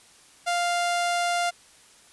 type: tone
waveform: sawtooth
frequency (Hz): 698.5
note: F5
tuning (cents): 0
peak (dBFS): -19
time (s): 0.46-1.51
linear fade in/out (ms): 20
effects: white hiss -54 dBFS RMS until 2.12 s + resampled to 24000 Hz